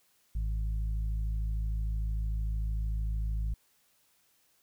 harmonic tone, 53.3 Hz, G#1, 46 cents sharp, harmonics 1 / 2 / 3, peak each -29 / -41 / -45 dBFS, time 0.35-3.54 s, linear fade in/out 5 ms, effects white hiss -69 dBFS RMS until 4.62 s

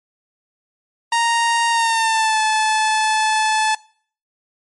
sawtooth tone with pitch glide, 931 to 868.7 Hz, A#5 to A5, -2 to -22 cents, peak -11 dBFS, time 1.12-3.75 s, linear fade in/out 5 ms, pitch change -120 cents, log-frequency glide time 1.7-2.4 s, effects noise-tail reverb RT60 0.5 s tail -21 dB re dry + MP3 48 kbps

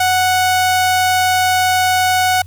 sawtooth tone, 739 Hz, F#5, 2 cents flat, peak -8 dBFS, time 0-2.42 s, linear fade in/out 5 ms, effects added 91 Hz sine -32 dBFS peak until 2.46 s + white hiss -52 dBFS RMS until 2.46 s

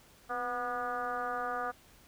sine tone with frequency modulation, 975 Hz, B5, 23 cents flat, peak -32 dBFS, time 0.29-1.72 s, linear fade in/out 20 ms, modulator 240 Hz, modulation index 2.1, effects pink hiss -60 dBFS RMS until 2.07 s

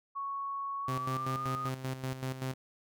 sine tone with pitch glide, 1108.7 to 1237.3 Hz, C#6 to D#6, 0 to -10 cents, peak -34 dBFS, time 0.15-1.7 s, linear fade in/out 20 ms, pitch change +190 cents, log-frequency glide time 0.79-1.51 s
sawtooth tone with tremolo, 130.81 Hz, C3, in tune, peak -29 dBFS, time 0.88-2.54 s, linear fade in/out 5 ms, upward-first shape square, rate 5.2 Hz, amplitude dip 65%
effects none

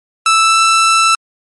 sawtooth tone with pitch glide, 1318.5 to 1326.9 Hz, E6 to E6, 0 to +11 cents, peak -4 dBFS, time 0.26-1.15 s, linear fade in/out 2 ms, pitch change +11 cents, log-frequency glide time 0.41-0.59 s, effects MP3 48 kbps

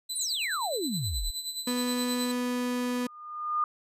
25% pulse tone with tremolo, 4011 Hz, B7, 26 cents sharp, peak -26 dBFS, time 0.09-2.32 s, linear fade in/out 10 ms, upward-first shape sine, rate 9.5 Hz, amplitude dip 65%
sine exponential sweep, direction down, 10000 to 31.1 Hz, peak -29 dBFS, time 0.15-1.31 s, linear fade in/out 10 ms
35% pulse tone, 246.9 Hz, B3, in tune, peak -26 dBFS, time 1.67-3.07 s, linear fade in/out 5 ms
sine tone with exponential growth, 1217 Hz, D#6, 39 cents flat, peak -22 dBFS, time 2.76-3.64 s, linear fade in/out 2 ms, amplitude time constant 190 ms
effects resampled to 32000 Hz

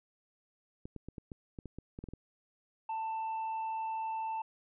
clicks, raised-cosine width 3 ms, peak -30 dBFS, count 12, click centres 0.855 / 0.963 / 1.086 / 1.182 / 1.318 / 1.588 / 1.657 / 1.786 / 1.989 / 2.04 / 2.087 / 2.136 s
triangle tone, 888 Hz, A5, 16 cents sharp, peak -32 dBFS, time 2.89-4.42 s, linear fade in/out 5 ms
effects resampled to 8000 Hz

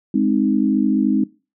sine chord, Ab major, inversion none, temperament equal, 207.7 / 261.6 / 311.1 Hz, Ab3 / C4 / Eb4, 0 / 0 / 0 cents, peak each -18 / -18 / -20 dBFS, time 0.14-1.24 s, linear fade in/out 5 ms, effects noise-tail reverb RT60 0.3 s tail -20 dB re dry

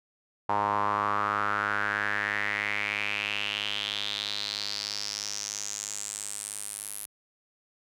sawtooth tone with band-pass filter sweep, 103.1 Hz, G#2, 12 cents flat, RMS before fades -31 dBFS, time 0.49-7.06 s, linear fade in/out 5 ms, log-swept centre 920 to 11000 Hz, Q 5.1, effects none

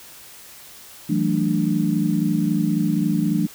sine tone cluster, 165.2 / 189 / 219.9 / 296.1 Hz, E3 / F#3 / A3 / D4, +4 / +37 / -1 / +14 cents, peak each -23 dBFS, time 1.09-3.47 s, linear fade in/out 10 ms, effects white hiss -43 dBFS RMS until 3.54 s

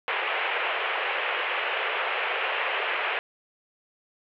white band-pass noise, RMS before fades -28 dBFS, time 0.08-3.19 s, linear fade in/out 0 ms, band 410 to 2900 Hz, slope 48 dB/octave, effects none

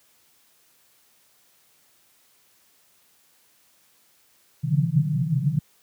white band-pass noise, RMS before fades -22 dBFS, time 4.63-5.59 s, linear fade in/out 5 ms, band 130 to 170 Hz, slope 96 dB/octave, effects white hiss -61 dBFS RMS until 5.82 s + high-pass 80 Hz 12 dB/octave

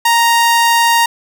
sawtooth tone, 932.3 Hz, A#5, in tune, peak -5 dBFS, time 0.05-1.06 s, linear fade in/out 5 ms, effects none

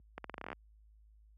accelerating click train, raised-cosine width 0.5 ms, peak -26 dBFS, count 12, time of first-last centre 0.18-0.53 s, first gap 63 ms, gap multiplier 0.85, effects added 53 Hz sine -41 dBFS peak until 1.37 s + high-pass 150 Hz 12 dB/octave

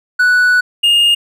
triangle tone pair in turn, 1480 / 2835 Hz, F#6 / F7, 0 / +25 cents, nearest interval major seventh, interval 1125 cents, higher second, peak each -6 dBFS, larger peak neither, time 0.19-0.61 / 0.83-1.15 s, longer first, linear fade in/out 10 ms, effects none

